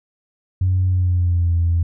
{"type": "tone with pitch glide", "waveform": "sine", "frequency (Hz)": [92.5, 84.82], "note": ["F#2", "E2"], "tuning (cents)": [0, 50], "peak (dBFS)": -13, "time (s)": [0.61, 1.83], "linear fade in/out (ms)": 5, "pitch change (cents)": -150, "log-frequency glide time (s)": [0.87, 1.55], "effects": ["tanh soft clip ceiling -10 dBFS"]}